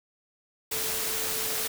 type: tone in noise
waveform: sine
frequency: 440 Hz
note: A4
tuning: in tune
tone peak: -40 dBFS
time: 0.71-1.68 s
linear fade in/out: 10 ms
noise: white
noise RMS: -30 dBFS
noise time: 0.71-1.68 s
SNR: -13 dB
effects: none